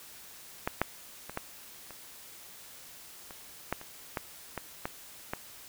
clicks, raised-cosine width 0.5 ms, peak -14 / -10 / -25 / -17 / -30 / -29 / -14 / -29 / -16 / -19 / -17 / -17 dBFS, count 12, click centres 0.675 / 0.816 / 1.296 / 1.374 / 1.907 / 3.308 / 3.726 / 3.814 / 4.172 / 4.577 / 4.855 / 5.335 s, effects white hiss -50 dBFS RMS until 5.68 s

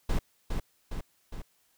brown noise with echo, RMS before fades -26 dBFS, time 0.09-0.19 s, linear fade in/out 5 ms, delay 410 ms, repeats 3, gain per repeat -4 dB, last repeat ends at 1.42 s, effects white hiss -69 dBFS RMS until 1.77 s

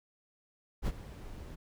brown noise with ADSR envelope, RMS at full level -31 dBFS, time 0.82-1.56 s, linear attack 51 ms, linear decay 42 ms, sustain -14 dB, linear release 18 ms, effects none

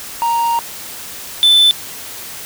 triangle tone pair in turn, 932.3 / 3520 Hz, A#5 / A7, 0 / 0 cents, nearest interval octave + major seventh, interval 2300 cents, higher second, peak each -11 / -5 dBFS, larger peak second, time 0.22-0.59 / 1.43-1.71 s, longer first, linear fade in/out 0 ms, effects white hiss -30 dBFS RMS until 2.45 s

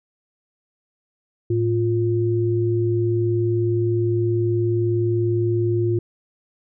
sine tone pair together, 110.4 / 350.5 Hz, A2 / F4, +6 / +6 cents, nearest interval octave + minor sixth, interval 2000 cents, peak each -20 dBFS, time 1.5-5.99 s, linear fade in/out 5 ms, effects none

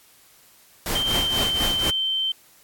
pink noise with tremolo, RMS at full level -24 dBFS, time 0.86-1.9 s, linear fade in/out 0 ms, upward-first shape triangle, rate 4.1 Hz, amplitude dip 80%
sine tone with pitch glide, 3136 to 3107 Hz, G7 to G7, 0 to -16 cents, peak -21 dBFS, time 0.95-2.32 s, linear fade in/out 5 ms, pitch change -16 cents, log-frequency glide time 1.18-1.42 s
effects white hiss -54 dBFS RMS until 2.63 s + AAC 64 kbps

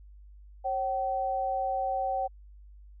sine tone pair together, 542.4 / 765 Hz, C#5 / G5, -38 / -42 cents, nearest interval tritone, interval 596 cents, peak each -33 / -28 dBFS, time 0.64-2.28 s, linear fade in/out 20 ms, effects added 50 Hz sine -48 dBFS peak until 3 s

